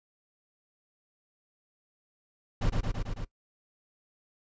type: noise with echo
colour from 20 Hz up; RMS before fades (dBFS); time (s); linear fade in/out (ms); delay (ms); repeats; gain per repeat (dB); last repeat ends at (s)
brown; -25; 2.61-2.7; 10; 110; 5; -2; 3.25
effects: noise-tail reverb RT60 0.1 s tail -20 dB re dry + resampled to 16000 Hz